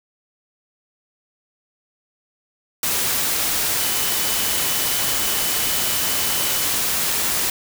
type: tone in noise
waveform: sine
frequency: 3000 Hz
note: F#7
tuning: 23 cents sharp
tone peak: -32 dBFS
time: 3.81-6.65 s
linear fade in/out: 2 ms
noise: white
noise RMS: -21 dBFS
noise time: 2.83-7.5 s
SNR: -14 dB
effects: none